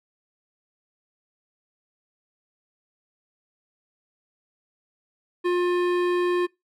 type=tone with hard clipping; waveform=sine; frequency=354.9 Hz; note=F4; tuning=28 cents sharp; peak=-22 dBFS; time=5.44-6.47 s; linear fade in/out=20 ms; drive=15 dB; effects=noise-tail reverb RT60 0.2 s tail -23 dB re dry